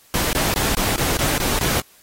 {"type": "noise bursts", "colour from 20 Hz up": "pink", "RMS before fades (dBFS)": -21, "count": 8, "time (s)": [0.14, 1.8], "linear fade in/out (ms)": 0, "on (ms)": 190, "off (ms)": 20, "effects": ["white hiss -52 dBFS RMS until 2.02 s", "AAC 48 kbps"]}